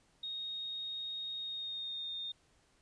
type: tone with pitch glide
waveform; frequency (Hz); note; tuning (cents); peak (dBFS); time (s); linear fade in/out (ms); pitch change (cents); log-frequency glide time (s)
sine; 3729 to 3661; A#7 to A#7; 0 to -32; -38; 0.23-2.32; 5; -32; 1.37-2.16
effects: pink hiss -70 dBFS RMS until 2.81 s + resampled to 22050 Hz